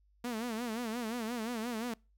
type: tone with vibrato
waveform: sawtooth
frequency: 231.4 Hz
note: A#3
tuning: 13 cents flat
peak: -31 dBFS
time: 0.24-1.94 s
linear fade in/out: 5 ms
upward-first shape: sine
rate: 5.7 Hz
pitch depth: 120 cents each way
effects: noise-tail reverb RT60 0.3 s tail -26 dB re dry + added 50 Hz sine -65 dBFS peak until 2.17 s